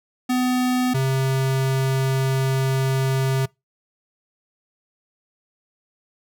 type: tone pair in turn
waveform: square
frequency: 251.5 / 133.23 Hz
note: B3 / C3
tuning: +32 / +32 cents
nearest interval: major seventh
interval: 1100 cents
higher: first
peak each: -19 dBFS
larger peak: neither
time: 0.29-0.94 / 0.94-3.46 s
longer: second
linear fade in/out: 10 ms
effects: noise-tail reverb RT60 0.2 s tail -23 dB re dry

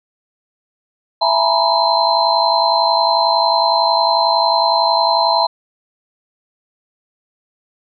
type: tone cluster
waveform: sine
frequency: 668 / 840 / 940 / 991 / 4106 Hz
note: E5 / G#5 / A#5 / B5 / C8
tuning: +23 / +19 / +14 / +6 / -33 cents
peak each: -18 dBFS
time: 1.21-5.47 s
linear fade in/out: 10 ms
effects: none

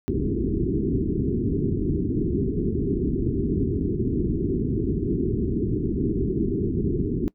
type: low-pass noise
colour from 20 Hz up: white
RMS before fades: -24 dBFS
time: 0.08-7.28 s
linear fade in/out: 0 ms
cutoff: 410 Hz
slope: 96 dB/octave
effects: noise-tail reverb RT60 0.1 s tail -21 dB re dry

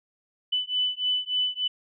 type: beating tone pair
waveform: sine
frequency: 2995 / 2998.4 Hz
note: F#7 / F#7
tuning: +20 / +22 cents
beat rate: 3.4 Hz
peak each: -27 dBFS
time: 0.52-1.68 s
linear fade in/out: 10 ms
effects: none

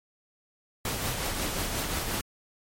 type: noise with tremolo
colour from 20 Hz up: pink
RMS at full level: -29 dBFS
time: 0.85-2.21 s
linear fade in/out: 2 ms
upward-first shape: triangle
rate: 5.6 Hz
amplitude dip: 40%
effects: MP3 64 kbps

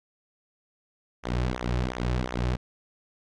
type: tone with flanger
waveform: sawtooth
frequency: 61.7 Hz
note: B1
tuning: 1 cent flat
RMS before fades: -28 dBFS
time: 1.23-2.57 s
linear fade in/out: 20 ms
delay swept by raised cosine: 0.22 to 4.32 ms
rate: 2.8 Hz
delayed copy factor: -0.85
effects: low-pass 5000 Hz 12 dB/octave

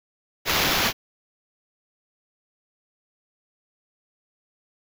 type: noise with sample-and-hold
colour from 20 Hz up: violet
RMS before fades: -22 dBFS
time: 0.45-0.93 s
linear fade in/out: 50 ms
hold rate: 8820 Hz
effects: none

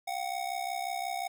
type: ring-modulated tone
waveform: square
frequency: 740 Hz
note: F#5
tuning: in tune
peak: -30 dBFS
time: 0.07-1.28 s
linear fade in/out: 10 ms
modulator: 32.8 Hz
effects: 10-bit

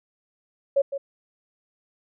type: tone with echo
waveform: sine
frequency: 554.4 Hz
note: C#5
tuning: in tune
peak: -16 dBFS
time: 0.76-0.82 s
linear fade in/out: 10 ms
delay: 160 ms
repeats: 1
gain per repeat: -10 dB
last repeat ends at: 0.98 s
effects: none

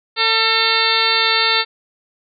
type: harmonic tone with a mistuned harmonic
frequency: 449.8 Hz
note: A4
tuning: 38 cents sharp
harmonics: 1 / 2 / 3 / 4 / 5 / 6 / 7 / 8 / 9 / 10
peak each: -26 / -24 / -21 / -23 / -22 / -23 / -30 / -20 / -22 / -21 dBFS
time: 0.16-1.65 s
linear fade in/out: 50 ms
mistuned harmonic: 5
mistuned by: -43 cents
effects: none

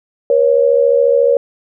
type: tone pair together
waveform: sine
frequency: 479.6 / 553.7 Hz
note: A#4 / C#5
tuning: +49 / -2 cents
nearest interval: major second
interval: 249 cents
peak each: -11 dBFS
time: 0.3-1.37 s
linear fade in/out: 2 ms
effects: none

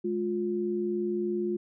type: tone pair together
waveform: sine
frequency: 210 / 353.2 Hz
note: G#3 / F4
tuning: +19 / +20 cents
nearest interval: major sixth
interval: 901 cents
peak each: -32 / -28 dBFS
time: 0.04-1.57 s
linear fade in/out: 10 ms
effects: none

